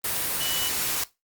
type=tone in noise; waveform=sine; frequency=2960 Hz; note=F#7; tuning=in tune; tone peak=-29 dBFS; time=0.4-0.69 s; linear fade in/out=5 ms; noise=white; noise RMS=-27 dBFS; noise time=0.04-1.04 s; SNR=-5 dB; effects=noise-tail reverb RT60 0.2 s tail -17 dB re dry + Opus 32 kbps